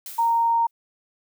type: noise with exponential decay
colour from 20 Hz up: blue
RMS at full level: -34 dBFS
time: 0.06-0.71 s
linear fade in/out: 1 ms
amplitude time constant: 140 ms
type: tone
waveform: sine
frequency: 926 Hz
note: A#5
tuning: 12 cents flat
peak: -17 dBFS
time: 0.18-0.67 s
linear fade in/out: 10 ms
effects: none